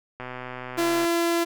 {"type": "click train", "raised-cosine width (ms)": 0.5, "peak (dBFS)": -20, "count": 108, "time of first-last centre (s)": [0.2, 1.049], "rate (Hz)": 126}
{"type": "tone", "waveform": "sawtooth", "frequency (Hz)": 338.9, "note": "E4", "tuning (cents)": 48, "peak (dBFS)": -17, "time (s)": [0.77, 1.45], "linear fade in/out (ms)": 20}
{"effects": []}